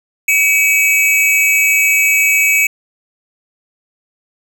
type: tone pair together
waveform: square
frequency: 2267 / 2581 Hz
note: C#7 / E7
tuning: +38 / -37 cents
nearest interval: major second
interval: 225 cents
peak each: -13 dBFS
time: 0.28-2.67 s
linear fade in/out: 5 ms
effects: none